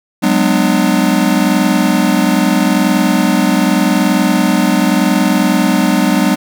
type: chord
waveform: square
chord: G# half-diminished seventh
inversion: third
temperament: just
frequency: 186.89 / 207.7 / 249.2 / 299 Hz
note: F#3 / G#3 / B3 / D4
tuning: +18 / 0 / +16 / +31 cents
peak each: -16 dBFS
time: 0.22-6.36 s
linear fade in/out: 20 ms
effects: none